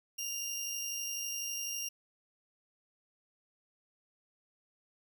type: tone pair together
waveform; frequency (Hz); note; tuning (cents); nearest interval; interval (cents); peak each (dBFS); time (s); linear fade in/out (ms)
sawtooth; 2794 / 5640; F7 / F8; 0 / +16; octave; 1216; -37 / -35; 0.18-1.89; 10
effects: none